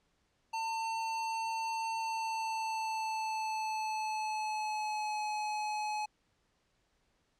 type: tone with pitch glide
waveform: square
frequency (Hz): 899 to 848.5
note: A5 to G#5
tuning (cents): +37 to +37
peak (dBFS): -34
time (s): 0.53-6.06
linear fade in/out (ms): 10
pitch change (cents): -100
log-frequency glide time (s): 1.97-5.23
effects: pink hiss -75 dBFS RMS until 7.39 s + low-pass 7000 Hz 12 dB/octave